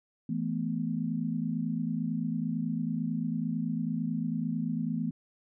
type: chord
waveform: sine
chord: E suspended fourth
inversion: none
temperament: equal with one note detuned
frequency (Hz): 164.81 / 217.9 / 246.9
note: E3 / A3 / B3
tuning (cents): 0 / -17 / 0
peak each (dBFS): -33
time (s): 0.29-5.11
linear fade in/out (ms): 5
effects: none

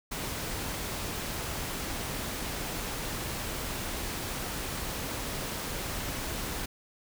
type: noise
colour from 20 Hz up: pink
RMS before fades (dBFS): -35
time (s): 0.11-6.66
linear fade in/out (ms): 10
effects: none

